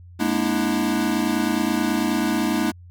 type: tone cluster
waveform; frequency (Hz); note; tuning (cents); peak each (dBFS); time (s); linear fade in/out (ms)
square; 211.3 / 240.2 / 296.3 / 325.9; G#3 / B3 / D4 / E4; +30 / -48 / +15 / -20; -26; 0.19-2.72; 20
effects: added 88 Hz sine -41 dBFS peak until 2.9 s